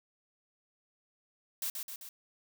blue noise with echo, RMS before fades -35 dBFS, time 1.62-1.7 s, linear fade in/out 2 ms, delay 130 ms, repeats 3, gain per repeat -4 dB, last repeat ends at 2.09 s, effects none

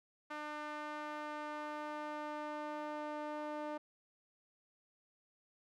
sawtooth tone with band-pass filter sweep, 300.2 Hz, D4, 38 cents sharp, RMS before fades -43 dBFS, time 0.3-3.78 s, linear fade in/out 10 ms, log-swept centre 1300 to 740 Hz, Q 1.3, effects none

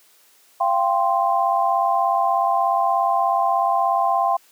sine chord, F suspended second, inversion none, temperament equal with one note detuned, 687.3 / 784 / 1046.5 Hz, F5 / G5 / C6, -28 / 0 / 0 cents, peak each -21 / -20 / -21 dBFS, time 0.6-4.37 s, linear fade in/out 10 ms, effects white hiss -55 dBFS RMS until 4.51 s + high-pass 300 Hz 12 dB/octave

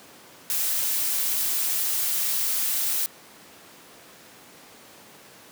blue noise, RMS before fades -25 dBFS, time 0.5-3.06 s, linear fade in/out 0 ms, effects pink hiss -48 dBFS RMS until 5.51 s + high-pass 200 Hz 12 dB/octave

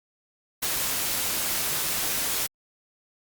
white noise, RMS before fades -27 dBFS, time 0.62-2.47 s, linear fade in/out 10 ms, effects Opus 48 kbps

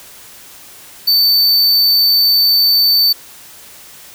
square tone, 4546 Hz, C#8, 43 cents sharp, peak -9 dBFS, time 1.07-3.13 s, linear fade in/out 10 ms, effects white hiss -38 dBFS RMS until 4.14 s

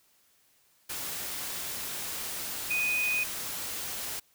sine tone in noise, 2489 Hz, D#7, in tune, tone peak -26 dBFS, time 2.7-3.24 s, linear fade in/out 10 ms, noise white, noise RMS -36 dBFS, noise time 0.89-4.2 s, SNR +7 dB, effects white hiss -66 dBFS RMS until 4.34 s

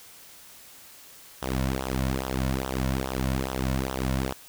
sawtooth tone with flanger, 65.6 Hz, C2, 5 cents sharp, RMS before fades -28 dBFS, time 1.42-4.33 s, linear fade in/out 5 ms, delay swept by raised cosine 0.43 to 2.53 ms, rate 2.4 Hz, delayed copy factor -0.8, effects white hiss -49 dBFS RMS until 4.48 s

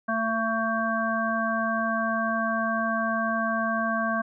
harmonic tone, 224.5 Hz, A3, 35 cents sharp, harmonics 1 / 3 / 5 / 7, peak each -29 / -29 / -29 / -29 dBFS, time 0.08-4.22 s, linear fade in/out 10 ms, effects none

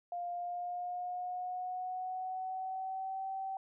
sine tone with pitch glide, 702 to 770 Hz, F5 to G5, +9 to -31 cents, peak -36 dBFS, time 0.12-3.57 s, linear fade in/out 2 ms, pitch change +160 cents, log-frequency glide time 0.32-3.27 s, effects none

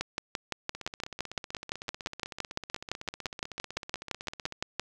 two click trains, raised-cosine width 0.2 ms, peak -22 / -13 dBFS, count 61 / 29, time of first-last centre 0.75-4.524 / 0.01-4.796 s, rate 15.9 / 5.85 Hz, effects none

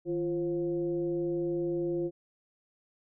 sine tone with frequency modulation, 345.5 Hz, F4, 19 cents flat, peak -28 dBFS, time 0.05-2.11 s, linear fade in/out 50 ms, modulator 186 Hz, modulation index 0.62, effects none

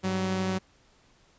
sawtooth tone pair together, 100 / 188.12 Hz, G2 / F#3, +35 / +29 cents, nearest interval major seventh, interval 1094 cents, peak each -31 / -23 dBFS, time 0.03-0.59 s, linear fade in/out 20 ms, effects pink hiss -62 dBFS RMS until 1.38 s + resampled to 16000 Hz

